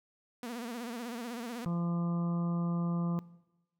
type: tone with vibrato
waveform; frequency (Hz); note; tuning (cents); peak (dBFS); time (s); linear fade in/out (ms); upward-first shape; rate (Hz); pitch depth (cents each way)
sawtooth; 236.9; A#3; +28; -34; 0.43-1.65; 2; sine; 16; 92
type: harmonic tone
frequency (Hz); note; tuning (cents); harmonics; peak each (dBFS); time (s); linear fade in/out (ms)
171.4; F3; -32; 1 / 2 / 3 / 4 / 5 / 6 / 7; -30 / -45 / -47 / -50 / -53 / -48 / -48; 1.66-3.19; 0
effects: noise-tail reverb RT60 1.0 s tail -20 dB re dry